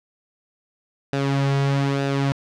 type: tone with flanger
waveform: sawtooth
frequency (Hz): 138.59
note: C#3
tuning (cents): 0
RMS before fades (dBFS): -21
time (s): 1.13-2.32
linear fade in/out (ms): 0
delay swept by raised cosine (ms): 0.92 to 3.42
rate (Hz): 1.1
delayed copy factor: -0.55
effects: low-pass 5000 Hz 12 dB/octave